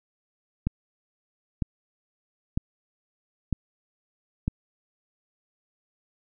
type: click train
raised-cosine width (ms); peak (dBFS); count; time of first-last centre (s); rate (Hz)
5; -12; 5; 0.67-4.48; 1.05
effects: none